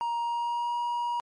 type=tone with pitch glide; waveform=triangle; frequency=940 to 955.3 Hz; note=A#5 to A#5; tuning=+14 to +42 cents; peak=-25 dBFS; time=0.01-1.2 s; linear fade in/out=0 ms; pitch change=+28 cents; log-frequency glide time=0.19-0.76 s; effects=MP3 48 kbps